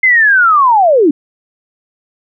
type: linear sweep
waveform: sine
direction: down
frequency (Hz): 2099 to 266.5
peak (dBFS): -5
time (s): 0.03-1.11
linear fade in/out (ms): 5
effects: none